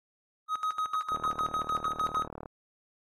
triangle tone with tremolo, 1262 Hz, D#6, 24 cents sharp, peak -25 dBFS, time 0.48-2.28 s, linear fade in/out 50 ms, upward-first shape square, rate 6.6 Hz, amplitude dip 80%
click train, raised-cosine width 1 ms, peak -26 dBFS, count 52, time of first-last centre 1.12-2.459 s, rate 38.1 Hz
effects AAC 32 kbps

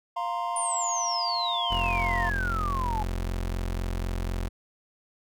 triangle chord, F suspended fourth, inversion none, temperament equal, 698.5 / 932.3 / 1046.5 Hz, F5 / Bb5 / C6, 0 / 0 / 0 cents, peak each -30 dBFS, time 0.16-2.3 s, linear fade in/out 10 ms
sine exponential sweep, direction down, 9420 to 830.6 Hz, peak -28 dBFS, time 0.56-3.03 s, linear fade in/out 2 ms
30% pulse tone, 44 Hz, F1, 14 cents sharp, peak -25 dBFS, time 1.7-4.49 s, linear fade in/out 20 ms
effects none

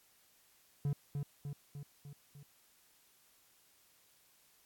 triangle tone with echo, 142.7 Hz, D3, 49 cents flat, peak -29 dBFS, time 0.85-0.93 s, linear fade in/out 2 ms, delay 300 ms, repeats 5, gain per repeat -4 dB, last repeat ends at 2.43 s, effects white hiss -68 dBFS RMS until 4.65 s + AAC 64 kbps

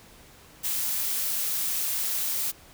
blue noise, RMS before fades -28 dBFS, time 0.63-2.52 s, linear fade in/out 20 ms, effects pink hiss -52 dBFS RMS until 2.73 s

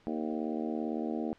harmonic tone with a mistuned harmonic, 77.78 Hz, D#2, in tune, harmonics 3 / 4 / 5 / 6 / 7 / 8 / 9 / 10, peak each -35 / -36 / -40 / -42 / -47 / -45 / -44 / -48 dBFS, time 0.07-1.33 s, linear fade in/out 0 ms, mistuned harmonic 7, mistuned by +18 cents, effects pink hiss -63 dBFS RMS until 1.38 s + low-pass 4000 Hz 12 dB/octave

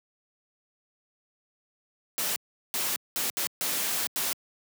white noise bursts at uneven times, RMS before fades -29 dBFS, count 6, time 2.18-2.36 / 2.74-2.96 / 3.16-3.3 / 3.37-3.47 / 3.61-4.07 / 4.16-4.33 s, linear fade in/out 0 ms, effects high-pass 150 Hz 12 dB/octave

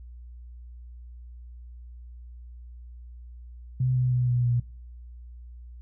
sine tone with pitch steps, 127.9 / 126.14 / 124.4 / 122.69 / 121 Hz, C3 / B2 / B2 / B2 / B2, -39 / +37 / +13 / -11 / -35 cents, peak -21 dBFS, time 3.8-4.6 s, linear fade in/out 5 ms, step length 160 ms, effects noise-tail reverb RT60 0.4 s tail -20 dB re dry + added 60 Hz sine -41 dBFS peak until 5.81 s

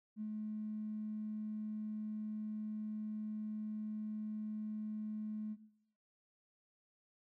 triangle tone with tanh clipping, 214.2 Hz, A3, 46 cents flat, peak -38 dBFS, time 0.16-5.57 s, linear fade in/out 50 ms, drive 2 dB, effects noise-tail reverb RT60 0.8 s tail -17 dB re dry

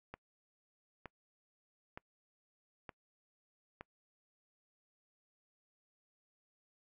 click train, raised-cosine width 0.5 ms, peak -30 dBFS, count 5, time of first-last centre 0.14-3.81 s, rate 1.09 Hz, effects noise-tail reverb RT60 0.1 s tail -26 dB re dry

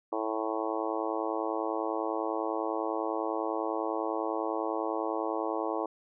harmonic tone, 110 Hz, A2, in tune, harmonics 3 / 4 / 5 / 6 / 7 / 8 / 9 / 10, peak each -35 / -36 / -37 / -38 / -38 / -39 / -40 / -40 dBFS, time 0.12-5.86 s, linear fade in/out 5 ms, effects none

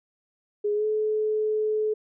sine tone with pitch glide, 415.3 to 429.7 Hz, G#4 to A4, 0 to -41 cents, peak -22 dBFS, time 0.64-1.94 s, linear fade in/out 10 ms, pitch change +59 cents, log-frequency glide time 0.74-0.85 s, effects none

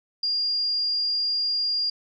sine tone, 4813 Hz, D8, 42 cents sharp, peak -22 dBFS, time 0.23-1.9 s, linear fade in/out 5 ms, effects none

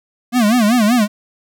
square tone with vibrato, 227.3 Hz, A#3, 43 cents flat, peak -11 dBFS, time 0.32-1.08 s, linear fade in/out 50 ms, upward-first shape sine, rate 5.2 Hz, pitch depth 180 cents each way, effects none

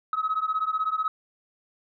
sine beating tone pair, 1270 / 1286 Hz, D#6 / E6, +35 / -43 cents, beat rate 16 Hz, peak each -26 dBFS, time 0.13-1.08 s, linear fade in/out 2 ms, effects tanh soft clip ceiling -18 dBFS

